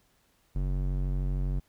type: tone with band-pass filter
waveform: square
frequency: 46.43 Hz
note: F#1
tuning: 7 cents sharp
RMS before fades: -29 dBFS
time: 0.55-1.6 s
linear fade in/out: 10 ms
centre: 95 Hz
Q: 1
effects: pink hiss -68 dBFS RMS until 1.68 s